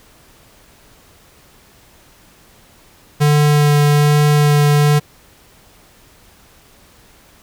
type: tone with vibrato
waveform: square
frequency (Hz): 147.4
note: D3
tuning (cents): +7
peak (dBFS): -10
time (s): 3.2-5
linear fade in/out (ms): 20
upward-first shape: sine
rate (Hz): 1.2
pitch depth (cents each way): 10
effects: pink hiss -48 dBFS RMS until 7.42 s